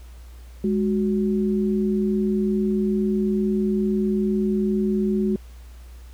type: tone pair together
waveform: sine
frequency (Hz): 207.7 / 370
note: G#3 / F#4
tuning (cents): 0 / 0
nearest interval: minor seventh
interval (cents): 1000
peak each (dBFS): -20 / -24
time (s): 0.64-5.36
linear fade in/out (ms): 2
effects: added 60 Hz sine -39 dBFS peak until 6.13 s + pink hiss -54 dBFS RMS until 6.13 s